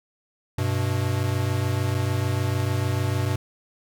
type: tone pair together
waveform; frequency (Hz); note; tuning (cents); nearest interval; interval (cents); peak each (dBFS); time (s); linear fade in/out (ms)
square; 97.69 / 124.4; G2 / B2; -5 / +13; major third; 418; -25 / -26; 0.58-3.36; 5
effects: none